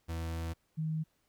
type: tone pair in turn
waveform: 40% pulse / sine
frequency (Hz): 82.41 / 157.56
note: E2 / D#3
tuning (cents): 0 / +22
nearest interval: major seventh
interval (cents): 1122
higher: second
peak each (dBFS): -34 / -31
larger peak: second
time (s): 0.08-0.54 / 0.77-1.04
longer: first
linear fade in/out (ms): 20
effects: pink hiss -75 dBFS RMS until 1.28 s

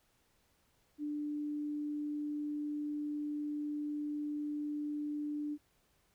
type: tone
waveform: sine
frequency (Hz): 296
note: D4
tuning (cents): +14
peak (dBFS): -35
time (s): 0.98-5.58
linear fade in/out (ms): 50
effects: pink hiss -73 dBFS RMS until 6.14 s

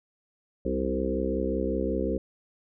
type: harmonic tone with a mistuned harmonic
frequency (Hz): 65.41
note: C2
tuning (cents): 0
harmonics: 1 / 3 / 4 / 5 / 6 / 7 / 8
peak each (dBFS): -33 / -33 / -33 / -33 / -33 / -33 / -33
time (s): 0.65-2.18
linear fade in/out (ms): 5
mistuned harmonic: 6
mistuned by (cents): -23
effects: none

